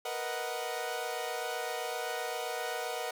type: chord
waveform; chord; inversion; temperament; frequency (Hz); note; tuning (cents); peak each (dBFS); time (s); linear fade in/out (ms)
sawtooth; B major seventh; third; equal; 466.2 / 493.9 / 622.3 / 740; A#4 / B4 / D#5 / F#5; 0 / 0 / 0 / 0; -36 / -37 / -37 / -34; 0.05-3.11; 5
effects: none